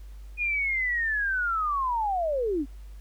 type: linear sweep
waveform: sine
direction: down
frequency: 2471 to 255.1 Hz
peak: -24 dBFS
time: 0.37-2.66 s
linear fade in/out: 50 ms
effects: added 50 Hz sine -40 dBFS peak until 3 s + pink hiss -61 dBFS RMS until 3 s